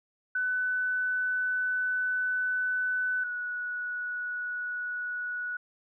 sine tone pair in turn, 1500 / 1468.3 Hz, F#6 / F#6, +23 / -14 cents, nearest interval unison, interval 37 cents, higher first, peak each -26 / -31 dBFS, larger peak first, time 0.35-3.24 / 3.24-5.57 s, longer first, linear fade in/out 5 ms, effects none

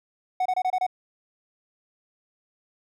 triangle tone bursts, 740 Hz, F#5, in tune, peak -19 dBFS, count 6, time 0.4-0.866 s, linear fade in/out 5 ms, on 56 ms, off 26 ms, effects none

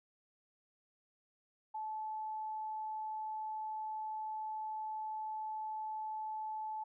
sine tone, 867 Hz, A5, 26 cents flat, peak -38 dBFS, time 1.74-6.84 s, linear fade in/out 10 ms, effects none

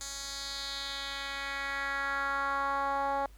10% pulse tone with band-pass filter sweep, 277.2 Hz, C#4, in tune, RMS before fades -34 dBFS, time 0.01-3.26 s, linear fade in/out 0 ms, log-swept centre 6500 to 750 Hz, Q 2.2, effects added 50 Hz sine -51 dBFS peak until 3.37 s + pink hiss -63 dBFS RMS until 3.37 s

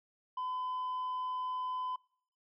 sine tone with tanh clipping, 1012 Hz, B5, 42 cents sharp, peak -35 dBFS, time 0.37-1.96 s, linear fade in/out 5 ms, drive 2 dB, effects noise-tail reverb RT60 0.6 s tail -25 dB re dry

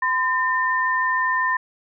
sine tone pair together, 1020 / 1806.4 Hz, C6 / A6, -44 / +45 cents, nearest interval minor seventh, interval 989 cents, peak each -21 dBFS, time 0.02-1.57 s, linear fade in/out 5 ms, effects none

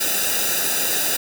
white noise with comb filter, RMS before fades -21 dBFS, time 0-1.17 s, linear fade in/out 10 ms, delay 0.92 ms, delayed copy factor -0.85, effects none

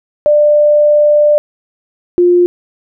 sine tone pair in turn, 594 / 353.2 Hz, D5 / F4, +20 / +20 cents, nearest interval major sixth, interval 900 cents, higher first, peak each -5 dBFS, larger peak neither, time 0.26-1.38 / 2.18-2.46 s, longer first, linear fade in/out 0 ms, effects none

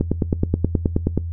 click train, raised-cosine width 3 ms, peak -4 dBFS, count 12, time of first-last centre 0.01-1.176 s, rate 9.43 Hz, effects noise-tail reverb RT60 0.2 s tail -22 dB re dry + added 84 Hz sine -24 dBFS peak until 1.32 s

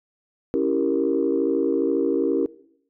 sine chord, C# diminished seventh, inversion none, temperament equal, 277.2 / 329.6 / 392 / 466.2 Hz, C#4 / E4 / G4 / Bb4, 0 / 0 / 0 / 0 cents, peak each -24 dBFS, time 0.54-2.46 s, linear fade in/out 0 ms, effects noise-tail reverb RT60 0.7 s tail -20 dB re dry + tanh soft clip ceiling -10 dBFS

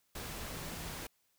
sine tone in noise, 164.81 Hz, E3, in tune, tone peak -50 dBFS, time 0.49-0.94 s, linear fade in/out 5 ms, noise pink, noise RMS -43 dBFS, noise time 0.15-1.07 s, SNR -10 dB, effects white hiss -75 dBFS RMS until 1.38 s

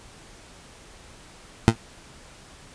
20% pulse tone with exponential decay, 113.4 Hz, A#2, 47 cents flat, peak -3 dBFS, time 1.68-1.76 s, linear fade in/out 0 ms, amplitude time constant 16 ms, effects pink hiss -48 dBFS RMS until 2.74 s + resampled to 22050 Hz

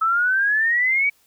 sine exponential sweep, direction up, 1294 to 2292 Hz, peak -16 dBFS, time 0.01-1.1 s, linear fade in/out 10 ms, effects white hiss -60 dBFS RMS until 1.26 s

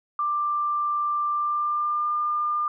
sine tone with pitch glide, 1183 to 1202.3 Hz, D6 to D6, +12 to +40 cents, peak -22 dBFS, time 0.19-2.68 s, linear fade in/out 2 ms, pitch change +28 cents, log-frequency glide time 1.31-2.09 s, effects none

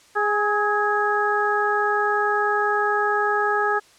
harmonic tone with a mistuned harmonic, 414.6 Hz, G#4, 3 cents flat, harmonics 1 / 2 / 3 / 4, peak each -24 / -24 / -24 / -24 dBFS, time 0.15-3.8 s, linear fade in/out 20 ms, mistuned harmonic 3, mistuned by +34 cents, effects white hiss -53 dBFS RMS until 3.98 s + low-pass 8000 Hz 12 dB/octave

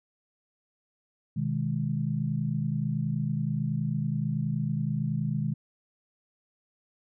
sine chord, G# minor, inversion first, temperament equal with one note detuned, 126.28 / 155.56 / 207.7 Hz, B2 / D#3 / G#3, +39 / 0 / 0 cents, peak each -31 / -29 / -32 dBFS, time 1.36-5.54 s, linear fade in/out 10 ms, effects none

